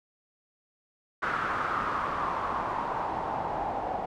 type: noise with low-pass filter sweep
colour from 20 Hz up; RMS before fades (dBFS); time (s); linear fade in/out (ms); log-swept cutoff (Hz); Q
white; -31; 1.22-4.06; 10; 1400 to 740; 4.2
effects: none